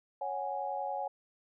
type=chord; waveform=sine; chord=C# suspended fourth; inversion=none; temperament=equal; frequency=554.4 / 740 / 830.6 Hz; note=C#5 / F#5 / G#5; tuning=0 / 0 / 0 cents; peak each=-39 / -38 / -36 dBFS; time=0.21-1.08 s; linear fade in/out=5 ms; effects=none